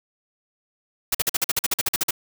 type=noise bursts; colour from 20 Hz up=white; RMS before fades=-21 dBFS; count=14; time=1.12-2.109 s; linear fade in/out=5 ms; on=27 ms; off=47 ms; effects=none